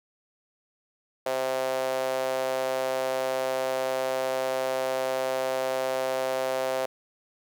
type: tone with high-pass filter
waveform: sawtooth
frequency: 130.81 Hz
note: C3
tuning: in tune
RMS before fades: -28 dBFS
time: 1.26-6.86 s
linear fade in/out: 5 ms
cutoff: 570 Hz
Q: 4.4
effects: none